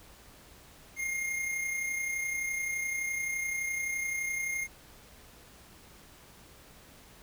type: tone with amplitude modulation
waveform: square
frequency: 2129 Hz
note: C7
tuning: 30 cents sharp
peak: -30 dBFS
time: 0.96-4.68 s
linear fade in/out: 50 ms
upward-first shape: sine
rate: 31.7 Hz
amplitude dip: 40%
effects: added 60 Hz sine -63 dBFS peak until 7.22 s + pink hiss -55 dBFS RMS until 7.22 s